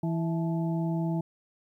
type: harmonic tone with a mistuned harmonic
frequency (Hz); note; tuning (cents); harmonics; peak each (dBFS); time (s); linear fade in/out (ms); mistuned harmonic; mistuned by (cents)
164.81; E3; 0; 1 / 2 / 4 / 5; -27 / -33 / -39 / -41; 0.03-1.21; 5; 5; +82
effects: 11-bit